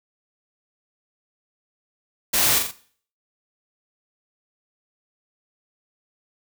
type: noise with echo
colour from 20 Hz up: white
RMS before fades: -20 dBFS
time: 2.33-2.59 s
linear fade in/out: 10 ms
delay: 42 ms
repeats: 3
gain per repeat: -5 dB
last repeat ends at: 2.716 s
effects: noise-tail reverb RT60 0.5 s tail -17 dB re dry